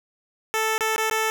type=tone with dropouts; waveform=10% pulse; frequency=440 Hz; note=A4; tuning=in tune; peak=-13 dBFS; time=0.54-1.3 s; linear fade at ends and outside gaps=0 ms; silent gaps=0.78-0.808 / 0.961-0.98 / 1.098-1.111 s; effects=none